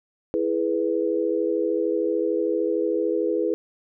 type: chord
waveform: sine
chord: E major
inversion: none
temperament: equal with one note detuned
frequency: 329.6 / 420.6 / 493.9 Hz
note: E4 / G#4 / B4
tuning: 0 / +22 / 0 cents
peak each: -25 dBFS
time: 0.34-3.54 s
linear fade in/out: 0 ms
effects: none